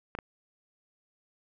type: clicks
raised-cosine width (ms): 0.5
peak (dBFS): -20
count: 2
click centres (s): 0.151 / 0.188
effects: none